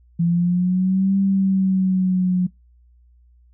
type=exponential two-way sweep; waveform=sine; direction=up then down; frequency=168.4 to 196 to 180.6 Hz; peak=-15 dBFS; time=0.19-2.47 s; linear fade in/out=10 ms; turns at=1.17 s; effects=noise-tail reverb RT60 0.2 s tail -25 dB re dry + added 60 Hz sine -50 dBFS peak until 3.53 s